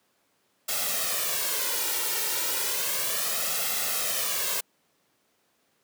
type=noise with flanger; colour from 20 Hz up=white; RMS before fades=-28 dBFS; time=0.68-4.61 s; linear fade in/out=10 ms; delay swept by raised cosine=1.5 to 2.17 ms; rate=0.33 Hz; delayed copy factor=+0.7; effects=pink hiss -69 dBFS RMS until 5.83 s + high-pass 200 Hz 12 dB/octave